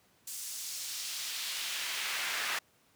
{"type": "noise with high-pass filter sweep", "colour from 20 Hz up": "brown", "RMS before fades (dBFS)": -37, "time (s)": [0.27, 2.59], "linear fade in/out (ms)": 5, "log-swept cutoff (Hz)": [7600, 1600], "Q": 1.1, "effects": ["pink hiss -67 dBFS RMS until 2.95 s", "high-pass 100 Hz 12 dB/octave"]}